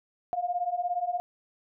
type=beating tone pair; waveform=sine; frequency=698 / 715 Hz; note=F5 / F5; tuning=-1 / +41 cents; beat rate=17 Hz; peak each=-31 / -29 dBFS; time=0.33-1.2 s; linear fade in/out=0 ms; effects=none